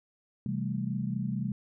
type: chord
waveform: sine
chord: A minor seventh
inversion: first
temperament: equal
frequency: 130.81 / 164.81 / 196 / 220 Hz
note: C3 / E3 / G3 / A3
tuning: 0 / 0 / 0 / 0 cents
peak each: -34 / -38 / -33 / -36 dBFS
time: 0.46-1.52 s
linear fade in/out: 2 ms
effects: none